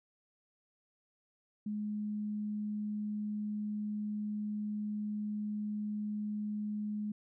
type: tone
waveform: sine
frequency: 210 Hz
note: G#3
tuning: 19 cents sharp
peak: -34 dBFS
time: 1.66-7.12 s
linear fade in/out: 5 ms
effects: none